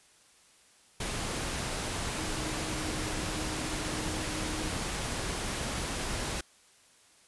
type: tone in noise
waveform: sine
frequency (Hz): 311.1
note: D#4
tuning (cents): 0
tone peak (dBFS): -40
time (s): 2.17-4.7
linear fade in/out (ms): 5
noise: pink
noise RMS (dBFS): -34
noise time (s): 1-6.41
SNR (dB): -9
effects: white hiss -61 dBFS RMS until 7.27 s + resampled to 24000 Hz